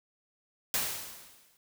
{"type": "noise with exponential decay", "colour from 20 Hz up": "white", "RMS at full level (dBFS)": -28, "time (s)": [0.74, 1.57], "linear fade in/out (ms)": 1, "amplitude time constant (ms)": 180, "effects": []}